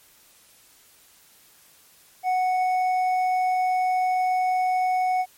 triangle tone with hard clipping, 739 Hz, F#5, 2 cents flat, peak -21 dBFS, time 2.23-5.26 s, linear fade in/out 50 ms, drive 8 dB, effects white hiss -55 dBFS RMS until 5.37 s + MP3 64 kbps

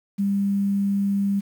sine tone with quantisation, 199.2 Hz, G3, 28 cents sharp, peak -19 dBFS, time 0.18-1.41 s, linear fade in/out 20 ms, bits 8, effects none

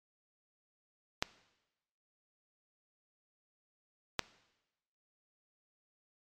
clicks, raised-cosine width 0.2 ms, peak -11 dBFS, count 2, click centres 1.225 / 4.193 s, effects noise-tail reverb RT60 1.0 s tail -19 dB re dry + MP3 96 kbps

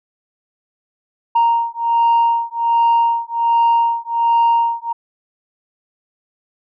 sine beating tone pair, 930 / 931.3 Hz, A#5 / A#5, -4 / -2 cents, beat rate 1.3 Hz, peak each -14 dBFS, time 1.35-4.93 s, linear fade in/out 10 ms, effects tanh soft clip ceiling -8 dBFS

